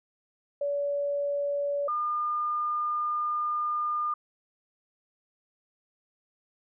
sine tone pair in turn, 571 / 1209.9 Hz, D5 / D#6, -49 / -49 cents, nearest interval octave + minor second, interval 1300 cents, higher second, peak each -26 dBFS, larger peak neither, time 0.61-1.88 / 1.88-4.14 s, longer second, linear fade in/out 5 ms, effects none

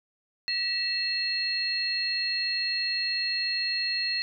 sine tone cluster, 1933 / 2647 / 4263 Hz, B6 / E7 / C8, -38 / +7 / +32 cents, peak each -33 / -34 / -27 dBFS, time 0.48-4.22 s, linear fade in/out 0 ms, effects none

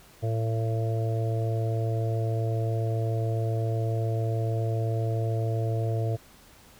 harmonic tone, 112.7 Hz, A2, 42 cents sharp, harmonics 1 / 3 / 4 / 5 / 6, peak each -25 / -38 / -35 / -39 / -36 dBFS, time 0.22-6.17 s, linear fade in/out 20 ms, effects pink hiss -54 dBFS RMS until 6.79 s

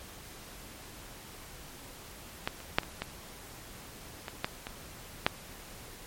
clicks, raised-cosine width 0.3 ms, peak -13 / -30 / -6 / -25 / -16 / -21 / -12 / -21 / -6 dBFS, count 9, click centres 2.475 / 2.603 / 2.785 / 2.833 / 3.02 / 4.282 / 4.445 / 4.669 / 5.265 s, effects pink hiss -48 dBFS RMS until 6.06 s + MP3 64 kbps

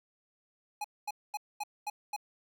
square tone bursts, 836 Hz, G#5, 11 cents sharp, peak -34 dBFS, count 6, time 0.81-2.164 s, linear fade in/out 5 ms, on 34 ms, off 230 ms, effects none

